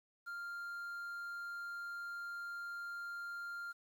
triangle tone with quantisation, 1396.9 Hz, F6, in tune, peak -40 dBFS, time 0.26-3.73 s, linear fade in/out 20 ms, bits 11, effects none

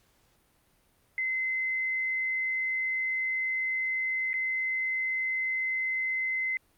sine tone with dropouts, 2056 Hz, C7, 31 cents flat, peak -27 dBFS, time 1.18-6.57 s, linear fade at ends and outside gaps 1 ms, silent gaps 4.332-4.34 s, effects pink hiss -67 dBFS RMS until 6.77 s + Opus 48 kbps

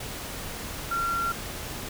sine tone in noise, 1373 Hz, F6, 30 cents flat, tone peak -25 dBFS, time 0.91-1.32 s, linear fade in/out 5 ms, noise pink, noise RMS -36 dBFS, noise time 0-1.89 s, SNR +8 dB, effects none

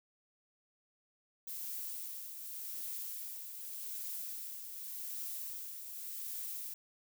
violet noise with tremolo, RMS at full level -41 dBFS, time 1.47-6.74 s, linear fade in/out 5 ms, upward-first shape triangle, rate 0.86 Hz, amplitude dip 50%, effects none

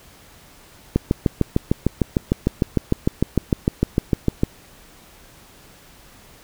click train, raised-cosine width 3 ms, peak -3 dBFS, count 24, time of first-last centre 0.96-4.434 s, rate 6.62 Hz, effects pink hiss -48 dBFS RMS until 6.43 s

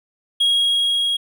triangle tone with level ramp, 3291 Hz, G#7, 16 cents flat, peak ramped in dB -12 to -16 dBFS, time 0.4-1.17 s, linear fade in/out 10 ms, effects none

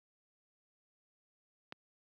click, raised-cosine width 0.3 ms, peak -27 dBFS, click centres 1.724 s, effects high-pass 150 Hz 12 dB/octave

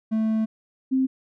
triangle / sine tone pair in turn, 220 / 262.6 Hz, A3 / C4, 0 / +6 cents, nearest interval minor third, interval 306 cents, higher second, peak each -18 dBFS, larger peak neither, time 0.11-0.46 / 0.91-1.07 s, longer first, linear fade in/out 20 ms, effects none

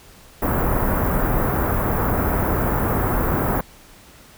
pink band-stop noise, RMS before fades -20 dBFS, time 0.42-3.61 s, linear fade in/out 5 ms, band 1500 to 15000 Hz, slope 24 dB/octave, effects pink hiss -47 dBFS RMS until 4.37 s

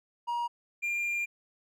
triangle tone pair in turn, 951 / 2396 Hz, A#5 / D7, +34 / +34 cents, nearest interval octave + major third, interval 1600 cents, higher second, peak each -27 / -27 dBFS, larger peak neither, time 0.27-0.48 / 0.82-1.26 s, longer second, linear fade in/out 20 ms, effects none

